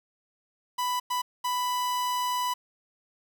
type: tone bursts at uneven times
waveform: 45% pulse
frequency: 992 Hz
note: B5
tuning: 7 cents sharp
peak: -26 dBFS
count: 3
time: 0.78-1 / 1.1-1.22 / 1.44-2.54 s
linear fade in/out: 10 ms
effects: 9-bit